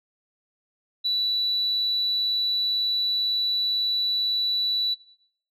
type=tone; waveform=sine; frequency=3951 Hz; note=B7; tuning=in tune; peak=-20 dBFS; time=1.04-4.95 s; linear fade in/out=20 ms; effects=noise-tail reverb RT60 0.6 s tail -17 dB re dry + tanh soft clip ceiling -17 dBFS